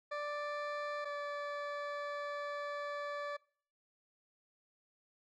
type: tone pair in turn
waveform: 20% pulse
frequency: 587.3 / 579.9 Hz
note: D5 / D5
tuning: 0 / -22 cents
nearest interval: unison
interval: 22 cents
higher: first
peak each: -32 / -33 dBFS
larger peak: first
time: 0.11-1.05 / 1.05-3.37 s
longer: second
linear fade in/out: 10 ms
effects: noise-tail reverb RT60 0.5 s tail -23 dB re dry + low-pass 3000 Hz 12 dB/octave